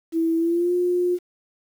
sine tone with pitch glide, 328.4 to 356.1 Hz, E4 to F4, -6 to +34 cents, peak -18 dBFS, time 0.12-1.19 s, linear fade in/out 50 ms, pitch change +140 cents, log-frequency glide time 0.37-0.73 s, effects 8-bit

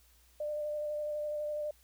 sine tone with vibrato, 598 Hz, D5, 31 cents sharp, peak -33 dBFS, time 0.4-1.71 s, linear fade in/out 5 ms, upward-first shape square, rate 12 Hz, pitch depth 12 cents each way, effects added 60 Hz sine -64 dBFS peak until 1.83 s + white hiss -66 dBFS RMS until 1.83 s

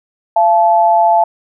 sine tone pair together, 683 / 868.1 Hz, F5 / A5, -39 / -24 cents, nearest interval major third, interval 415 cents, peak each -10 dBFS, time 0.36-1.24 s, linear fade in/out 5 ms, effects none

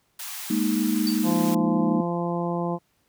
white high-pass noise, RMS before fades -35 dBFS, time 0.19-1.55 s, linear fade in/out 5 ms, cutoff 740 Hz, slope 48 dB/octave
sine chord, Ab suspended second, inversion none, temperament equal, 207.7 / 233.1 / 311.1 Hz, Ab3 / Bb3 / Eb4, 0 / 0 / 0 cents, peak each -25 dBFS, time 0.5-2.01 s, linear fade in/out 5 ms
triangle tone with exponential decay, 4600 Hz, D8, 37 cents flat, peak -23 dBFS, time 1.07-1.25 s, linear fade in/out 0 ms, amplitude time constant 37 ms
harmonic tone, 172.4 Hz, F3, 22 cents flat, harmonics 1 / 2 / 3 / 4 / 5 / 6, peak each -27 / -30 / -32 / -33 / -34 / -35 dBFS, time 1.23-2.79 s, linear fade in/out 50 ms
effects pink hiss -68 dBFS RMS until 3.08 s + high-pass 60 Hz 12 dB/octave

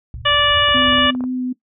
pink low-pass noise, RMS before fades -28 dBFS, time 0.14-1.08 s, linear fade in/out 2 ms, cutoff 120 Hz, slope 48 dB/octave
harmonic tone, 583 Hz, D5, 13 cents flat, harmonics 1 / 2 / 3 / 4 / 5 / 6, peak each -21 / -18 / -19 / -27 / -17 / -23 dBFS, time 0.25-1.11 s, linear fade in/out 10 ms
clicks, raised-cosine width 1 ms, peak -19 dBFS, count 11, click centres 0.687 / 0.774 / 0.822 / 0.864 / 0.927 / 0.983 / 1.063 / 1.1 / 1.15 / 1.207 / 1.239 s
sine tone with vibrato, 253.1 Hz, B3, 43 cents sharp, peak -19 dBFS, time 0.74-1.53 s, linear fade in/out 10 ms, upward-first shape triangle, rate 3.9 Hz, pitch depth 13 cents each way
effects noise-tail reverb RT60 0.1 s tail -17 dB re dry + high-pass 60 Hz 12 dB/octave

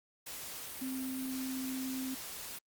sine tone in noise, 261.6 Hz, C4, in tune, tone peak -36 dBFS, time 0.81-2.15 s, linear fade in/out 10 ms, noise white, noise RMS -44 dBFS, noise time 0.26-2.59 s, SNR +5 dB, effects Opus 48 kbps

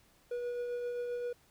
triangle tone with tremolo, 484.7 Hz, B4, 32 cents flat, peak -31 dBFS, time 0.31-1.33 s, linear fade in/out 5 ms, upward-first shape triangle, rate 7.6 Hz, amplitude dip 30%, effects pink hiss -66 dBFS RMS until 1.5 s

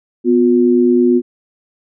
sine tone pair together, 248.3 / 357.4 Hz, B3 / F4, +9 / +40 cents, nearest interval tritone, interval 631 cents, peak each -11 dBFS, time 0.24-1.22 s, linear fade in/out 50 ms, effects none

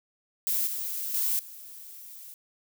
violet noise with level steps, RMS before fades -27 / -33 / -27 / -45 dBFS, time 0.47-2.34 s, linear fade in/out 0 ms, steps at 0.67 / 1.14 / 1.39 s, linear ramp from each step 2 ms, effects none

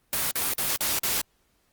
white noise bursts, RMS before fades -26 dBFS, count 5, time 0.13-1.214 s, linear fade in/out 0 ms, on 180 ms, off 46 ms, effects pink hiss -68 dBFS RMS until 1.72 s + Opus 32 kbps

